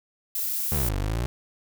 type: noise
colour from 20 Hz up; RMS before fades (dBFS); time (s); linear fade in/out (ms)
violet; -28; 0.35-0.89; 2
type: exponential two-way sweep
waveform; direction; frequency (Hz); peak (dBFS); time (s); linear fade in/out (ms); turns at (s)
25% pulse; down then up; 82 to 47 to 62.8; -21; 0.72-1.26; 0; 0.96
effects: none